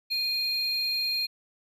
triangle tone pair together, 2455 / 4210 Hz, D#7 / C8, -24 / +10 cents, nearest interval major sixth, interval 934 cents, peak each -33 / -25 dBFS, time 0.1-1.27 s, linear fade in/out 20 ms, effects none

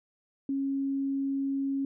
sine tone, 273.9 Hz, C#4, 21 cents flat, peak -27 dBFS, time 0.49-1.85 s, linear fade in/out 2 ms, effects none

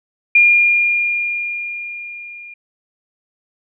sine tone with level ramp, 2413 Hz, D7, 46 cents sharp, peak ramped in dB -6 to -33 dBFS, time 0.35-2.54 s, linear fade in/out 5 ms, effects none

